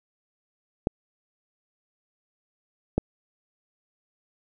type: clicks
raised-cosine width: 2 ms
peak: -8 dBFS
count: 2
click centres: 0.871 / 2.98 s
effects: none